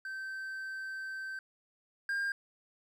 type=tone pair in turn; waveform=triangle; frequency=1551 / 1604.8 Hz; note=G6 / G6; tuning=-19 / +40 cents; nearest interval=minor second; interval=59 cents; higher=second; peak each=-36 / -29 dBFS; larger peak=second; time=0.05-1.39 / 2.09-2.32 s; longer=first; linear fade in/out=2 ms; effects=none